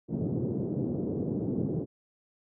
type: band-pass noise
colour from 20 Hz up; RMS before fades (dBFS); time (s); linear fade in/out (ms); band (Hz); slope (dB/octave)
pink; -31; 0.08-1.86; 50; 120 to 420; 24
effects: none